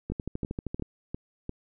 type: two click trains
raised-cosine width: 3 ms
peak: -19 / -20 dBFS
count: 10 / 5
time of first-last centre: 0.12-0.823 / 0.1-1.494 s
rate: 12.8 / 2.87 Hz
effects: none